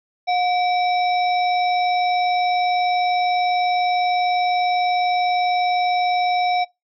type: harmonic tone with a mistuned harmonic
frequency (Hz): 768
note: G5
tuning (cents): -36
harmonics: 1 / 3 / 5 / 7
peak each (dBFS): -17 / -27 / -31 / -34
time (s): 0.27-6.65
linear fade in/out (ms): 20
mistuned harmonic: 1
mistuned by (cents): -110
effects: noise-tail reverb RT60 0.2 s tail -24 dB re dry